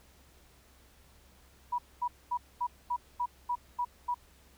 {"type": "tone bursts", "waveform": "sine", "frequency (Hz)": 973, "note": "B5", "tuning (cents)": -26, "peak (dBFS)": -28, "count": 9, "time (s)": [1.72, 4.145], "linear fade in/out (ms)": 10, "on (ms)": 65, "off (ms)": 230, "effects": ["added 66 Hz sine -62 dBFS peak until 4.57 s", "pink hiss -62 dBFS RMS until 4.57 s"]}